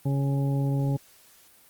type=harmonic tone; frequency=138.59 Hz; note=C#3; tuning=in tune; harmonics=1 / 2 / 3 / 4 / 6; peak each=-23 / -31 / -38 / -38 / -41 dBFS; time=0.05-0.97 s; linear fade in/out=10 ms; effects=white hiss -56 dBFS RMS until 1.69 s + Opus 32 kbps